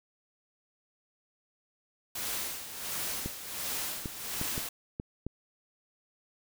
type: noise with tremolo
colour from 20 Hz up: white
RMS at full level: -34 dBFS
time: 2.15-4.69 s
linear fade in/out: 5 ms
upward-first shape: sine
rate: 1.4 Hz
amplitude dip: 65%
type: clicks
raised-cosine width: 3 ms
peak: -22 dBFS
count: 6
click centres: 3.26 / 4.058 / 4.414 / 4.579 / 4.999 / 5.266 s
effects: none